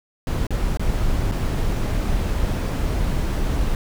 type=noise with dropouts; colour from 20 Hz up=brown; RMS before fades=-21 dBFS; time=0.27-3.75 s; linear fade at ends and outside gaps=1 ms; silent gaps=0.468-0.506 / 0.772-0.795 / 1.314-1.32 s; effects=none